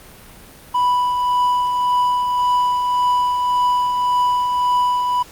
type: tone with tremolo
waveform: triangle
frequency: 987.8 Hz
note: B5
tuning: in tune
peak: -11 dBFS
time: 0.74-5.23 s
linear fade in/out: 10 ms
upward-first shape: triangle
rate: 1.8 Hz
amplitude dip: 40%
effects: pink hiss -42 dBFS RMS until 5.31 s + Opus 32 kbps